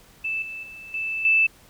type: tone with level steps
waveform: sine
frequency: 2637 Hz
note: E7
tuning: in tune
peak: -24 / -32 / -38 / -25 / -15 dBFS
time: 0.24-1.47 s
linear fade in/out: 10 ms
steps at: 0.42 / 0.63 / 0.94 / 1.25 s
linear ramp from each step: 2 ms
effects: pink hiss -53 dBFS RMS until 1.69 s